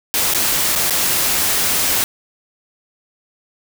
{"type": "noise with dropouts", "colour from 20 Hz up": "white", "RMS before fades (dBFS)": -17, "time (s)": [0.14, 2.04], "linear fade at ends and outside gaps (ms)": 0, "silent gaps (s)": [[0.337, 0.347], [0.753, 0.759], [0.898, 0.907]], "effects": []}